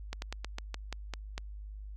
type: slowing click train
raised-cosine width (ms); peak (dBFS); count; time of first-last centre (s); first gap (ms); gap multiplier
0.2; -20; 9; 0.13-1.379; 91; 1.15
effects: added 51 Hz sine -41 dBFS peak until 1.96 s